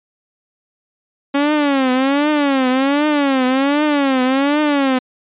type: tone with vibrato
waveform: sawtooth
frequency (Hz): 277.2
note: C#4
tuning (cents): 0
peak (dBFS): -9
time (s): 1.34-4.99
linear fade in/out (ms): 10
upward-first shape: triangle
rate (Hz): 1.3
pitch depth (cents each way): 170
effects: resampled to 8000 Hz